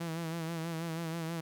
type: tone with vibrato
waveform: sawtooth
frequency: 164.81 Hz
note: E3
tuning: in tune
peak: -31 dBFS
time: 0-1.41 s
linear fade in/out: 10 ms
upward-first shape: sine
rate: 6.2 Hz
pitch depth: 51 cents each way
effects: none